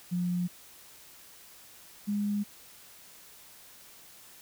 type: tone pair in turn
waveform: sine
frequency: 177.4 / 205.4 Hz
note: F3 / G#3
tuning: +27 / -19 cents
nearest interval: minor third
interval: 254 cents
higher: second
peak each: -27 / -27 dBFS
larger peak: neither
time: 0.11-0.48 / 2.07-2.44 s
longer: neither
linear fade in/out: 20 ms
effects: white hiss -53 dBFS RMS until 4.41 s